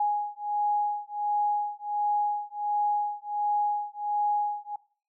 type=beating tone pair; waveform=sine; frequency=829 / 830.4 Hz; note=G#5 / G#5; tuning=-3 / 0 cents; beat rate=1.4 Hz; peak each=-28 dBFS; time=0-4.76 s; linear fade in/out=5 ms; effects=noise-tail reverb RT60 0.4 s tail -20 dB re dry